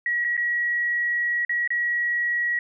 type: tone with dropouts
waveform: sine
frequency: 1915 Hz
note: A#6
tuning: 46 cents sharp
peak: -21 dBFS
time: 0.06-2.59 s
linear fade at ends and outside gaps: 2 ms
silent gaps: 0.243-0.247 / 0.368-0.376 / 1.45-1.494 / 1.676-1.704 s
effects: none